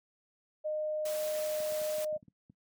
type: tone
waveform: sine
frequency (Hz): 613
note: D#5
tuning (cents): -26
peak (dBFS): -31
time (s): 0.64-2.18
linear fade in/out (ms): 20
type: noise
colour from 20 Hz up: white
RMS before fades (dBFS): -43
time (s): 1.05-2.05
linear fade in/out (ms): 5
type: clicks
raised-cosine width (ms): 5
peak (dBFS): -36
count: 9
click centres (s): 1.603 / 1.721 / 1.816 / 1.983 / 2.127 / 2.163 / 2.228 / 2.282 / 2.499
effects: noise-tail reverb RT60 0.1 s tail -19 dB re dry + high-pass 200 Hz 12 dB/octave